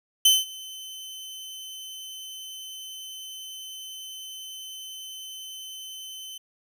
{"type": "tone with ADSR envelope", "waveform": "sawtooth", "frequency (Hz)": 3058, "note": "G7", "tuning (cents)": -44, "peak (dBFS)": -10, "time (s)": [0.25, 6.38], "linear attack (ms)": 6, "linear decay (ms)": 190, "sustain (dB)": -24, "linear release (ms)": 6, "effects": []}